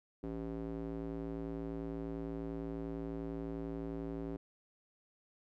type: tone with band-pass filter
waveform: square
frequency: 55.7 Hz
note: A1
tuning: 22 cents sharp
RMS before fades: -41 dBFS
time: 0.23-4.37 s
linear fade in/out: 10 ms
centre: 330 Hz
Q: 1.9
effects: none